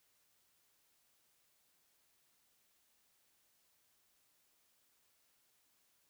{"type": "silence", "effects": ["white hiss -75 dBFS RMS until 6.09 s"]}